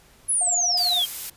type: exponential sweep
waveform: sine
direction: down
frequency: 10840 to 3136 Hz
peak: -19 dBFS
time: 0.28-1.06 s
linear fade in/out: 20 ms
type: tone with tremolo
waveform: sine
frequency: 712 Hz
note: F5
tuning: 33 cents sharp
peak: -27 dBFS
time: 0.41-1.02 s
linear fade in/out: 2 ms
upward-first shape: sine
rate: 18 Hz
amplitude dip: 80%
type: noise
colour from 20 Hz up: blue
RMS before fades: -31 dBFS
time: 0.77-1.3 s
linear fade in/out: 5 ms
effects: pink hiss -54 dBFS RMS until 1.36 s + resampled to 32000 Hz